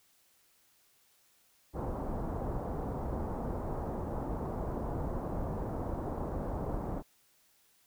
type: low-pass noise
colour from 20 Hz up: pink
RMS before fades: -36 dBFS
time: 1.73-7.03 s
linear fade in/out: 50 ms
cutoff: 970 Hz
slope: 24 dB/octave
effects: white hiss -68 dBFS RMS until 7.86 s